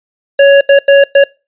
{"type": "tone bursts at uneven times", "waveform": "square", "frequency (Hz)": 558, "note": "C#5", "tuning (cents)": 11, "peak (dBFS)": -3, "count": 4, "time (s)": [[0.39, 0.61], [0.69, 0.79], [0.88, 1.04], [1.15, 1.24]], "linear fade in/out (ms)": 5, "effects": ["noise-tail reverb RT60 0.3 s tail -25 dB re dry", "resampled to 8000 Hz"]}